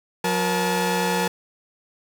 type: tone cluster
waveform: sawtooth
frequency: 181.4 / 473.5 / 864 Hz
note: F#3 / A#4 / A5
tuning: -34 / +27 / -32 cents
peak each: -21 dBFS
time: 0.24-1.28 s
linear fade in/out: 5 ms
effects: none